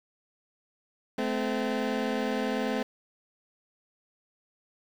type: tone pair together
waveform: 20% pulse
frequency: 216.5 / 257.5 Hz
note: A3 / C4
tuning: -28 / -28 cents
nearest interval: minor third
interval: 300 cents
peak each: -25 dBFS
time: 1.18-2.83 s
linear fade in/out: 5 ms
effects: low-pass 4000 Hz 12 dB/octave + 8-bit